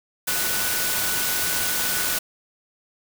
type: tone in noise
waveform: sine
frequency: 1480 Hz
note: F#6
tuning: in tune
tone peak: -32 dBFS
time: 0.27-2.19 s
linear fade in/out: 10 ms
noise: white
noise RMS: -24 dBFS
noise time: 0.27-2.19 s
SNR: -11 dB
effects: none